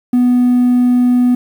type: tone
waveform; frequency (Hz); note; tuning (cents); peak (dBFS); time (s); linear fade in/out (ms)
triangle; 246.9; B3; 0; -5; 0.13-1.35; 5
effects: tanh soft clip ceiling -3 dBFS + 7-bit